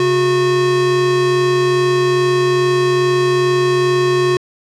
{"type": "tone pair together", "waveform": "square", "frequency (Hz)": [135.3, 363.5], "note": ["C#3", "F#4"], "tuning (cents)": [-42, -31], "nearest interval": "octave + perfect fourth", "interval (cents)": 1711, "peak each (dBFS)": [-22, -13], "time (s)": [0, 4.37], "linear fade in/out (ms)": 2, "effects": ["low-pass 6000 Hz 12 dB/octave"]}